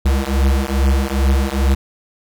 square beating tone pair, 66.3 / 68.7 Hz, C2 / C#2, +23 / -15 cents, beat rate 2.4 Hz, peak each -17 dBFS, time 0.05-1.75 s, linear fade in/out 10 ms, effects none

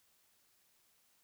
silence, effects white hiss -72 dBFS RMS until 1.23 s

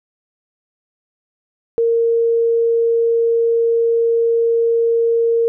sine tone, 462.2 Hz, A#4, 15 cents flat, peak -12 dBFS, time 1.78-5.48 s, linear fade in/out 0 ms, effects none

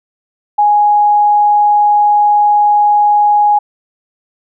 sine tone, 830.6 Hz, G#5, in tune, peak -6 dBFS, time 0.58-3.59 s, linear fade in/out 10 ms, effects none

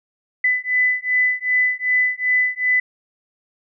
sine beating tone pair, 2000 / 2002.6 Hz, B6 / B6, +21 / +24 cents, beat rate 2.6 Hz, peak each -19 dBFS, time 0.44-2.8 s, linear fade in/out 5 ms, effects none

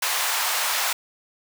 pink high-pass noise, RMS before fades -24 dBFS, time 0.02-0.93 s, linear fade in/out 5 ms, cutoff 770 Hz, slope 24 dB/octave, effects none

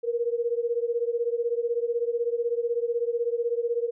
sine beating tone pair, 466.2 / 482.2 Hz, A#4 / B4, 0 / -41 cents, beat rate 16 Hz, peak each -26 / -28 dBFS, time 0.03-3.91 s, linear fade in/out 20 ms, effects none

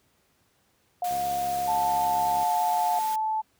sine tone, 714 Hz, F5, 38 cents sharp, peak -25 dBFS, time 1.02-2.99 s, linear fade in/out 2 ms
white high-pass noise, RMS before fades -39 dBFS, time 1.04-3.16 s, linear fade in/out 5 ms, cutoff 110 Hz, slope 24 dB/octave
click train, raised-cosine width 2 ms, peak -31 dBFS, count 92, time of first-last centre 1.11-2.429 s, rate 69 Hz
sine tone with pitch glide, 880 to 872.4 Hz, A5 to A5, 0 to -15 cents, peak -24 dBFS, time 1.67-3.42 s, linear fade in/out 20 ms, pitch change -15 cents, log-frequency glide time 2.34-2.48 s
effects pink hiss -67 dBFS RMS until 3.59 s + high-pass 60 Hz 12 dB/octave

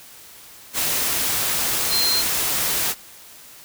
sine tone in noise, 4156 Hz, C8, 12 cents flat, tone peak -19 dBFS, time 1.89-2.24 s, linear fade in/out 50 ms, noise white, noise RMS -22 dBFS, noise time 0.73-2.95 s, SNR 0 dB, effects white hiss -44 dBFS RMS until 3.64 s

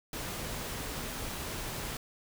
pink noise, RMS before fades -38 dBFS, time 0.13-1.97 s, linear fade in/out 2 ms, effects none

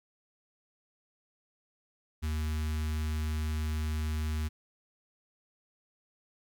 square tone with notch filter, 77.2 Hz, D#2, 13 cents flat, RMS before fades -32 dBFS, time 2.22-4.49 s, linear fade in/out 20 ms, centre 570 Hz, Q 0.56, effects 12-bit

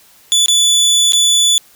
25% pulse tone with dropouts, 3466 Hz, A7, 27 cents flat, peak -5 dBFS, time 0.32-1.58 s, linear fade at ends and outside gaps 0 ms, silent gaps 0.46-0.483 / 1.122-1.133 s, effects white hiss -47 dBFS RMS until 1.75 s

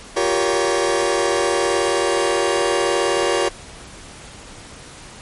sawtooth chord, G half-diminished seventh, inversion third, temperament just, 352.8 / 392 / 470.4 / 564.5 Hz, F4 / G4 / Bb4 / Db5, +18 / 0 / +16 / +31 cents, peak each -18 dBFS, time 0.16-3.49 s, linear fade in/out 10 ms, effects pink hiss -39 dBFS RMS until 5.21 s + MP3 48 kbps

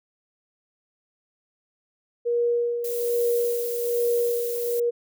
sine tone with tremolo, 475.6 Hz, A#4, 35 cents sharp, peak -19 dBFS, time 2.25-4.91 s, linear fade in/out 20 ms, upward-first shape sine, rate 1.2 Hz, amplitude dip 55%
violet noise, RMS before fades -34 dBFS, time 2.84-4.8 s, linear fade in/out 5 ms
effects none

